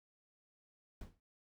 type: noise with exponential decay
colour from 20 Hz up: brown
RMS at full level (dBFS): -44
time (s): 1.01-1.2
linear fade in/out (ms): 2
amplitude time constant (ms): 41
effects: none